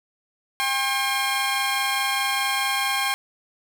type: tone pair together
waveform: 15% pulse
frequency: 800 / 1074.9 Hz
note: G5 / C6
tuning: +35 / +46 cents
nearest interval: perfect fourth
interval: 511 cents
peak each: -18 dBFS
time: 0.6-3.14 s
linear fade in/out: 0 ms
effects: none